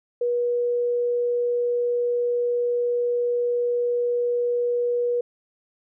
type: tone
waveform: sine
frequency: 482.9 Hz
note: B4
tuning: 39 cents flat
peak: -20 dBFS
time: 0.21-5.21 s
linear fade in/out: 5 ms
effects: none